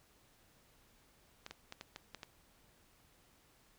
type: clicks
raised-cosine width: 0.2 ms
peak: -28 dBFS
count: 7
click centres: 1.464 / 1.51 / 1.724 / 1.811 / 1.961 / 2.147 / 2.232 s
effects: pink hiss -68 dBFS RMS until 3.78 s